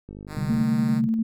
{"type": "click train", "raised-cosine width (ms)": 3, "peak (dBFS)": -26, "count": 27, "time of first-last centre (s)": [0.09, 0.606], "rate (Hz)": 50.4}
{"type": "tone with vibrato", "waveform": "5% pulse", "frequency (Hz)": 153.4, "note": "D#3", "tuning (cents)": -24, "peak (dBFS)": -26, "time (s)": [0.27, 1.02], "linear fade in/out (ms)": 50, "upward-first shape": "triangle", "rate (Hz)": 19, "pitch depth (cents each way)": 31}
{"type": "chord", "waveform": "sine", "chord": "C suspended second", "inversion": "none", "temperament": "just", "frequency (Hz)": [130.81, 147.16, 196.22], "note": ["C3", "D3", "G3"], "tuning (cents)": [0, 4, 2], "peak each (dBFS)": [-28, -30, -30], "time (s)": [0.37, 1.08], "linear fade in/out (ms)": 2}
{"type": "tone with tremolo", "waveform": "sine", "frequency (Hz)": 224.3, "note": "A3", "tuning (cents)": 34, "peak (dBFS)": -19, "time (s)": [0.49, 1.23], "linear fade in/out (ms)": 10, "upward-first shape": "square", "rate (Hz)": 10, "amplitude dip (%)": 25}
{"effects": []}